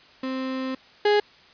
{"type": "tone pair in turn", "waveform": "35% pulse", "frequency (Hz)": [261.6, 415.3], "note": ["C4", "G#4"], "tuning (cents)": [0, 0], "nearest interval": "minor sixth", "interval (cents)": 800, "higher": "second", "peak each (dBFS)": [-25, -15], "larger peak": "second", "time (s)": [[0.23, 0.75], [1.05, 1.2]], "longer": "first", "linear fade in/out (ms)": 5, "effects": ["white hiss -52 dBFS RMS until 1.53 s", "resampled to 11025 Hz"]}